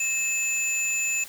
sine tone pair together, 2599 / 7046 Hz, E7 / A8, -25 / +1 cents, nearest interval octave + perfect fourth, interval 1726 cents, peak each -24 dBFS, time 0-1.24 s, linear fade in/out 5 ms, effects tanh soft clip ceiling -20 dBFS + white hiss -43 dBFS RMS until 1.28 s

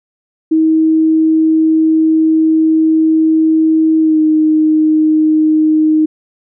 sine tone with pitch glide, 318 to 311.1 Hz, D#4 to D#4, +38 to 0 cents, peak -7 dBFS, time 0.51-6.06 s, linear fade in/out 10 ms, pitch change -38 cents, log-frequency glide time 4-4.19 s, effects none

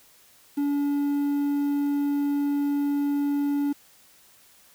triangle tone with quantisation, 286.1 Hz, D4, 45 cents flat, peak -20 dBFS, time 0.57-3.73 s, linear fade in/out 10 ms, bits 8, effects white hiss -56 dBFS RMS until 4.74 s

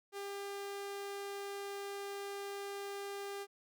sawtooth tone, 399.7 Hz, G4, 34 cents sharp, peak -37 dBFS, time 0.12-3.47 s, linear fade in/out 50 ms, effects none

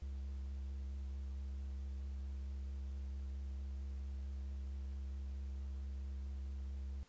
triangle tone with vibrato, 67.6 Hz, C#2, 43 cents flat, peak -39 dBFS, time 0.02-7.03 s, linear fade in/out 0 ms, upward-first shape triangle, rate 4.5 Hz, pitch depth 18 cents each way, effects pink hiss -68 dBFS RMS until 7.08 s + resampled to 16000 Hz

